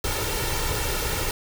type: noise with comb filter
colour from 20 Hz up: pink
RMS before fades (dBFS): -26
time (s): 0.04-1.31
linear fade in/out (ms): 2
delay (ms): 2.2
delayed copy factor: +0.65
effects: none